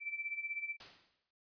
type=tone with tremolo; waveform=sine; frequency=2331 Hz; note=D7; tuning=14 cents flat; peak=-35 dBFS; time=0-0.77 s; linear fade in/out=50 ms; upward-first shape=sine; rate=16 Hz; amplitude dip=75%
type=noise with exponential decay; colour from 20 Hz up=white; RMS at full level=-47 dBFS; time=0.8-1.31 s; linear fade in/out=5 ms; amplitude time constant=110 ms
effects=noise-tail reverb RT60 0.1 s tail -26 dB re dry + resampled to 11025 Hz